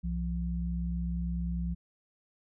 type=tone pair together; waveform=sine; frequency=62.99 / 172.7 Hz; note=B1 / F3; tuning=+35 / -19 cents; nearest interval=octave + perfect fourth; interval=1746 cents; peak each=-32 / -33 dBFS; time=0.03-1.75 s; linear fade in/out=20 ms; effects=none